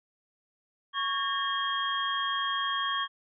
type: tone cluster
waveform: sine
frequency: 1110 / 1626 / 1817 / 3239 Hz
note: C#6 / G#6 / A#6 / G#7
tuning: +2 / -37 / -45 / -44 cents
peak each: -30 / -36 / -37 / -32 dBFS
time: 0.93-3.08 s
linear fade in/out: 50 ms
effects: none